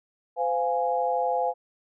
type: chord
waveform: sine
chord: F minor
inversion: second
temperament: equal with one note detuned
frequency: 511.9 / 698.5 / 830.6 Hz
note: C5 / F5 / Ab5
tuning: -38 / 0 / 0 cents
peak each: -27 dBFS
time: 0.36-1.54 s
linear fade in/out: 50 ms
effects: none